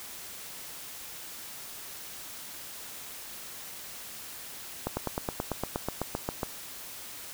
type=slowing click train; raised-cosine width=1 ms; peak=-15 dBFS; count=14; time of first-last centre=4.87-6.432 s; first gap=100 ms; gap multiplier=1.03; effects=white hiss -43 dBFS RMS until 7.33 s